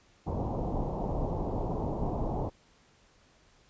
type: low-pass noise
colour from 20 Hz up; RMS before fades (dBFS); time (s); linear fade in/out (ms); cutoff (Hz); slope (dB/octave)
pink; -32; 0.26-2.5; 20; 940; 48
effects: pink hiss -63 dBFS RMS until 3.69 s + resampled to 16000 Hz